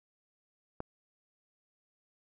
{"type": "click", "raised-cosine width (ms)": 1, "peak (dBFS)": -23, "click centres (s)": 0.804, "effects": []}